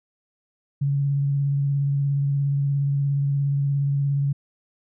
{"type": "tone with vibrato", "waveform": "sine", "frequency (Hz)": 140.5, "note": "C#3", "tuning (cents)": 24, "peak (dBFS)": -19, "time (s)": [0.81, 4.33], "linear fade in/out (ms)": 10, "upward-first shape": "square", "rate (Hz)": 17, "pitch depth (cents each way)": 15, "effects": []}